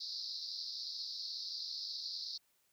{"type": "band-pass noise", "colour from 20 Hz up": "white", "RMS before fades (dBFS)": -43, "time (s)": [0, 2.38], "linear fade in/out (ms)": 10, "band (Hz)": [4000, 5200], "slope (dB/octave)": 96, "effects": ["white hiss -75 dBFS RMS until 2.72 s"]}